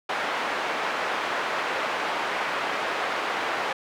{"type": "band-pass noise", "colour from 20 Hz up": "pink", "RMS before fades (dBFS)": -28, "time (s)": [0.09, 3.73], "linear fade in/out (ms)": 5, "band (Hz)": [630, 2200], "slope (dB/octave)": 12, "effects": []}